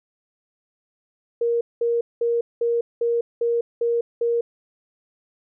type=tone bursts; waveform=sine; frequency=469.5 Hz; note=A#4; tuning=12 cents sharp; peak=-18 dBFS; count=8; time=1.41-4.41 s; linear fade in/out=5 ms; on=200 ms; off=200 ms; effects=none